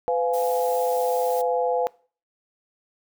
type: chord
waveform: sine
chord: F diminished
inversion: second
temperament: just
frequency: 502.9 / 698.5 / 838.1 Hz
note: Cb5 / F5 / Ab5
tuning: +31 / 0 / +16 cents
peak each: -22 / -26 / -27 dBFS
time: 0.08-1.87 s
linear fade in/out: 0 ms
type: noise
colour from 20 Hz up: blue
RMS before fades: -38 dBFS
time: 0.33-1.42 s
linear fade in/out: 10 ms
effects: noise-tail reverb RT60 0.4 s tail -22 dB re dry